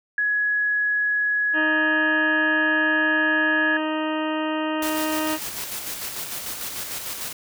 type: tone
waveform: sine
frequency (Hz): 1679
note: G#6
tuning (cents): +18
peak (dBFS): -19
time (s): 0.18-3.77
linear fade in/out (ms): 2
type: harmonic tone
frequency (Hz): 311.1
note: D#4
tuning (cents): 0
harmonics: 1 / 2 / 3 / 4 / 5 / 6 / 8 / 9 / 10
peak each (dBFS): -25 / -29 / -31 / -33 / -38 / -35 / -40 / -37 / -41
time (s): 1.53-5.39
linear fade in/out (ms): 50
type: noise with tremolo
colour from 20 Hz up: white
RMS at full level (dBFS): -30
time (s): 4.82-7.33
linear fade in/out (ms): 5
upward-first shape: square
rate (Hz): 6.7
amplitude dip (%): 35
effects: none